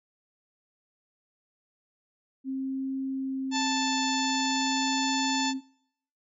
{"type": "tone with vibrato", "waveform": "sine", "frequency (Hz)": 265.6, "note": "C4", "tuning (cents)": 26, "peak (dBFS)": -29, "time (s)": [2.44, 5.61], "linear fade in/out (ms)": 50, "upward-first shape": "triangle", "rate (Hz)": 0.47, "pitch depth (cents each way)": 11}
{"type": "harmonic tone", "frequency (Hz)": 881, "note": "A5", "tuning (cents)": 2, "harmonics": [1, 2, 3, 4, 5, 6, 7, 8], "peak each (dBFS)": [-30, -36, -36, -34, -35, -39, -41, -37], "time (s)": [3.51, 5.54], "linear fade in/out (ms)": 50}
{"effects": ["noise-tail reverb RT60 0.7 s tail -24 dB re dry"]}